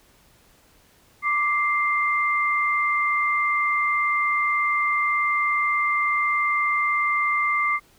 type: tone pair together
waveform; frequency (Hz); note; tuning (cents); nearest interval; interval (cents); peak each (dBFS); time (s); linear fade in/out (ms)
sine; 1174.7 / 2093; D6 / C7; 0 / 0; minor seventh; 1000; -22; 1.22-7.8; 50
effects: pink hiss -57 dBFS RMS until 7.98 s